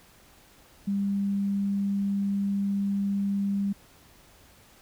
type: tone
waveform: sine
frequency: 199.2 Hz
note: G3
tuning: 28 cents sharp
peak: -24 dBFS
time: 0.87-3.73 s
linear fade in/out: 10 ms
effects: pink hiss -56 dBFS RMS until 4.81 s